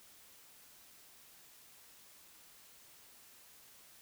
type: silence
effects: white hiss -60 dBFS RMS until 4.01 s